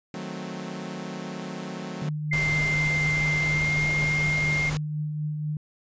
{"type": "chord", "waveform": "sawtooth", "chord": "D# diminished seventh", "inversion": "none", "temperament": "equal", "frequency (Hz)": [155.56, 185, 220, 261.6], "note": ["D#3", "F#3", "A3", "C4"], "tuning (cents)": [0, 0, 0, 0], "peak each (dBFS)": [-36, -32, -35, -36], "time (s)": [0.14, 2.09], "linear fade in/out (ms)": 2}
{"type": "tone with tremolo", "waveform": "sine", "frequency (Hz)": 151.3, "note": "D#3", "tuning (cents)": -48, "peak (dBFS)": -25, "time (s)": [2.02, 5.57], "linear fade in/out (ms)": 2, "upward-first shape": "triangle", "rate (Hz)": 4.1, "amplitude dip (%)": 35}
{"type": "tone with pitch glide", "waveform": "sine", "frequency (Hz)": [2093, 2121], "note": ["C7", "C7"], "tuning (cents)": [0, 23], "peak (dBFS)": -23, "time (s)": [2.31, 4.7], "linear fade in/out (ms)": 10, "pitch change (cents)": 23, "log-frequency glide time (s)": [3.39, 3.75]}
{"type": "noise", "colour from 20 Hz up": "pink", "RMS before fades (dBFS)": -33, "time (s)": [2.33, 4.77], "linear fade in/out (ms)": 0}
{"effects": ["resampled to 16000 Hz"]}